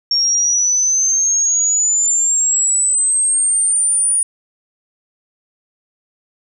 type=exponential sweep; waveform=sine; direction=up; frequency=5510 to 9610 Hz; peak=-12 dBFS; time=0.11-4.23 s; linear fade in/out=2 ms; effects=none